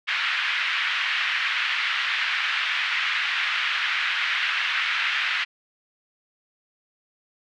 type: band-pass noise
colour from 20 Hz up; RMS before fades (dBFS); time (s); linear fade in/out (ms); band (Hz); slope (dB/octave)
pink; -25; 0.07-5.45; 20; 1500 to 3200; 24
effects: none